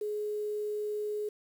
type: tone with quantisation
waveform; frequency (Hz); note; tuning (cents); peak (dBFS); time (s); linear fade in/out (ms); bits
sine; 420.4; G#4; +21; -31; 0.01-1.29; 5; 9
effects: none